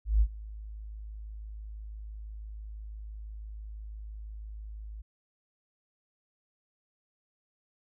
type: tone with ADSR envelope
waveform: sine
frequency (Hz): 53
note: G#1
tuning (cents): +36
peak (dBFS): -18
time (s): 0.05-5.02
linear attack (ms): 160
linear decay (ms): 62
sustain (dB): -21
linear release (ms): 10
effects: none